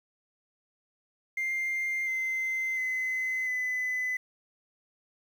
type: tone with pitch steps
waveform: sine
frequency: 2102 / 2071 / 2040 / 2009 Hz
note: C7 / C7 / C7 / B6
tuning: +7 / -18 / -44 / +29 cents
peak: -26 dBFS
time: 1.37-4.17 s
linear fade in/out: 5 ms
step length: 700 ms
effects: tanh soft clip ceiling -26 dBFS + 9-bit